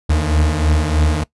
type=beating tone pair; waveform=40% pulse; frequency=74.1 / 77.3 Hz; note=D2 / D#2; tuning=+16 / -11 cents; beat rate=3.2 Hz; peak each=-18 / -14 dBFS; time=0.09-1.24 s; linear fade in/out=10 ms; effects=noise-tail reverb RT60 0.1 s tail -20 dB re dry + resampled to 24000 Hz